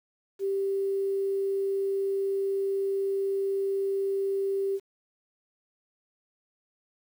sine tone, 392 Hz, G4, in tune, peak -25 dBFS, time 0.39-4.8 s, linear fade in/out 50 ms, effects 9-bit

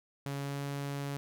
sawtooth tone with pitch glide, 140 to 141.06 Hz, C#3 to C#3, +18 to +31 cents, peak -31 dBFS, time 0.26-1.17 s, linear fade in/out 0 ms, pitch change +13 cents, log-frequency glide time 0.37-0.62 s, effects none

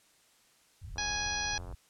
pink low-pass noise, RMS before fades -44 dBFS, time 0.81-1.75 s, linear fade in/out 10 ms, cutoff 110 Hz, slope 24 dB/octave
click train, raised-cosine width 1 ms, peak -35 dBFS, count 69, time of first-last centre 0.96-1.725 s, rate 88.9 Hz
harmonic tone, 830.6 Hz, G#5, in tune, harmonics 1 / 2 / 3 / 4 / 5 / 6 / 7, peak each -39 / -37 / -40 / -42 / -40 / -42 / -37 dBFS, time 0.98-1.58 s, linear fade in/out 2 ms
effects white hiss -65 dBFS RMS until 1.89 s + low-pass 10000 Hz 12 dB/octave

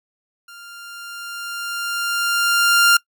sawtooth tone with level ramp, 1396 Hz, F6, 1 cent flat, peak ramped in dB -35 to -6 dBFS, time 0.48-2.97 s, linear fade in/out 5 ms, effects noise-tail reverb RT60 0.1 s tail -23 dB re dry

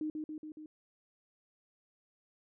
sine tone with echo, 308 Hz, D#4, 17 cents flat, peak -33 dBFS, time 0.01-0.1 s, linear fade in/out 2 ms, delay 140 ms, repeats 4, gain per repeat -3 dB, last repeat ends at 0.66 s, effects none

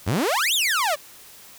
sawtooth exponential two-way sweep, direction up then down, 81 to 3834 to 551 Hz, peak -16 dBFS, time 0.06-0.96 s, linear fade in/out 20 ms, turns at 0.54 s, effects white hiss -46 dBFS RMS until 1.58 s

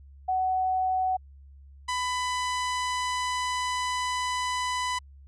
sine / sawtooth tone pair in turn, 748 / 998.5 Hz, F#5 / B5, +19 / +19 cents, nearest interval perfect fourth, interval 500 cents, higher second, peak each -23 dBFS, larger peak neither, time 0.28-1.17 / 1.88-4.99 s, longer second, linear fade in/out 10 ms, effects added 69 Hz sine -47 dBFS peak until 5.27 s + resampled to 22050 Hz

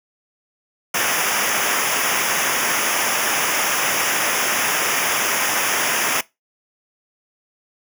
pink noise with comb filter, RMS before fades -20 dBFS, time 0.94-6.21 s, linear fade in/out 5 ms, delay 0.24 ms, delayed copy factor -0.9, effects noise-tail reverb RT60 0.2 s tail -20 dB re dry + high-pass 150 Hz 12 dB/octave

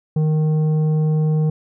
triangle tone with tanh clipping, 155 Hz, D#3, 6 cents flat, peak -16 dBFS, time 0.16-1.5 s, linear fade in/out 5 ms, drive 12 dB, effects none

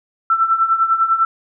sine tone with tremolo, 1336 Hz, E6, 23 cents sharp, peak -9 dBFS, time 0.3-1.25 s, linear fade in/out 2 ms, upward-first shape triangle, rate 10 Hz, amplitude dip 80%, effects none

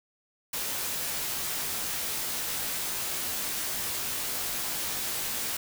white noise with comb filter, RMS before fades -32 dBFS, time 0.53-5.57 s, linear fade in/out 5 ms, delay 17 ms, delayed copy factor -0.6, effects none

